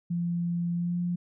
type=tone with pitch glide; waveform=sine; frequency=172.3 to 175.51 Hz; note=F3 to F3; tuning=-23 to +9 cents; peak=-26 dBFS; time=0.1-1.16 s; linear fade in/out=10 ms; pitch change=+32 cents; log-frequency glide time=0.74-0.99 s; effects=none